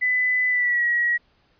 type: tone with pitch glide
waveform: sine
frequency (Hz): 2002 to 1910.5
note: B6 to A#6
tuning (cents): +23 to +42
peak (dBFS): -18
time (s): 0.01-1.18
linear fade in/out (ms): 20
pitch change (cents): -81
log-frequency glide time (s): 0.49-0.84
effects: pink hiss -63 dBFS RMS until 1.59 s + resampled to 11025 Hz